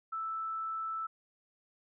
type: tone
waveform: sine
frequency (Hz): 1318.5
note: E6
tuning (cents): 0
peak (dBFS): -34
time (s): 0.12-1.07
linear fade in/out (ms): 10
effects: none